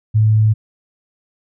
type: tone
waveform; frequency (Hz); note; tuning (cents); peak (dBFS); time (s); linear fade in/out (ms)
sine; 108.5; A2; -24; -9; 0.14-0.54; 20
effects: none